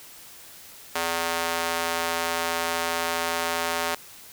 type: tone with high-pass filter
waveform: square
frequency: 83.8 Hz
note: E2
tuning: 29 cents sharp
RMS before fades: -27 dBFS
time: 0.95-3.95 s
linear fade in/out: 5 ms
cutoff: 700 Hz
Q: 0.8
effects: white hiss -46 dBFS RMS until 4.32 s